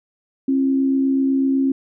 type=tone pair together; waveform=sine; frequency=269.1 / 337.1 Hz; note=C4 / E4; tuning=+49 / +39 cents; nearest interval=major third; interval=390 cents; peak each=-15 / -27 dBFS; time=0.48-1.72 s; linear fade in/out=5 ms; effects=none